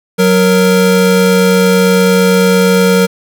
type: tone pair together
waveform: square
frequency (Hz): 185 / 466.2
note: F#3 / A#4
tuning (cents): 0 / 0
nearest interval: octave + major third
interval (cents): 1600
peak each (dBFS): -10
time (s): 0.18-3.07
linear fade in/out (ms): 20
effects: none